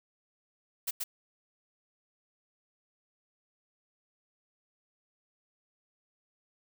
blue noise with echo, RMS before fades -32 dBFS, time 0.87-0.91 s, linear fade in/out 10 ms, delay 130 ms, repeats 1, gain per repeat -2 dB, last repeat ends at 1.04 s, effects none

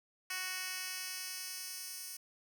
10% pulse tone with high-pass filter sweep, 370 Hz, F#4, in tune, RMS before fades -42 dBFS, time 0.3-2.17 s, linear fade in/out 5 ms, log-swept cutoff 2100 to 7000 Hz, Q 0.74, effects none

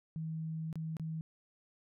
sine tone with dropouts, 160 Hz, D#3, 49 cents sharp, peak -36 dBFS, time 0.16-1.21 s, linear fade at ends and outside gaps 0 ms, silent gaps 0.728-0.756 / 0.968-0.997 s, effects none

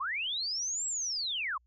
sine linear two-way sweep, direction up then down, 987.8 to 7730 to 987.8 Hz, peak -31 dBFS, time 0-1.58 s, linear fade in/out 10 ms, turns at 0.87 s, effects added 60 Hz sine -65 dBFS peak until 1.66 s

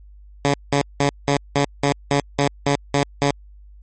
10% pulse tone bursts, 141.8 Hz, C#3, 40 cents sharp, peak -7 dBFS, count 11, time 0.45-3.307 s, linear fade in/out 0 ms, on 87 ms, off 190 ms, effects added 50 Hz sine -41 dBFS peak until 3.82 s + MP3 32 kbps

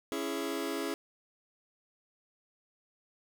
sawtooth chord, C# minor, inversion none, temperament just, 277.2 / 332.6 / 415.8 Hz, C#4 / E4 / G#4, 0 / +16 / +2 cents, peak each -33 dBFS, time 0.12-0.94 s, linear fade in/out 0 ms, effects none

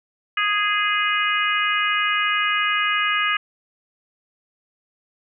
harmonic tone, 414.3 Hz, G#4, 4 cents flat, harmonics 3 / 4 / 5 / 6 / 7, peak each -23 / -24 / -25 / -26 / -26 dBFS, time 0.37-3.37 s, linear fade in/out 5 ms, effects none

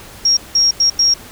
sine tone bursts at uneven times, 5588 Hz, F8, in tune, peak -9 dBFS, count 4, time 0.25-0.37 / 0.55-0.71 / 0.8-0.9 / 0.99-1.14 s, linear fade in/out 5 ms, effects pink hiss -37 dBFS RMS until 1.31 s

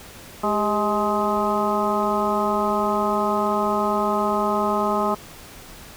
harmonic tone with a mistuned harmonic, 210 Hz, G#3, 19 cents sharp, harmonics 1 / 2 / 3 / 4 / 5 / 6, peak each -26 / -26 / -26 / -26 / -26 / -26 dBFS, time 0.43-5.15 s, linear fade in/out 10 ms, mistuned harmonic 2, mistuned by -75 cents, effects pink hiss -42 dBFS RMS until 5.96 s

